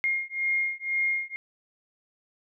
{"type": "beating tone pair", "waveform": "sine", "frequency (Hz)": [2132, 2134], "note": ["C7", "C7"], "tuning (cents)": [32, 34], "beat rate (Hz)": 2, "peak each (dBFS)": -28, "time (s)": [0.04, 1.36], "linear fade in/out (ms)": 0, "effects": []}